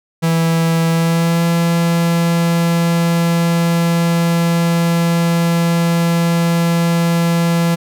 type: tone with pitch glide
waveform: 45% pulse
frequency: 164.81 to 168.86 Hz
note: E3 to E3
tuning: 0 to +42 cents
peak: -12 dBFS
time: 0.22-7.76 s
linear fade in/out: 20 ms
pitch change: +42 cents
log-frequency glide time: 0.91-1.45 s
effects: none